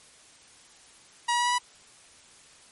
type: tone with pitch steps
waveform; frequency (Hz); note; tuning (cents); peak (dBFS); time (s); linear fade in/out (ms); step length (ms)
sawtooth; 956 / 962.6 / 969.3 / 976.1 / 982.9; A#5 / B5 / B5 / B5 / B5; +43 / -45 / -33 / -21 / -9; -19; 1.28-1.585; 10; 61
effects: white hiss -54 dBFS RMS until 2.71 s + MP3 48 kbps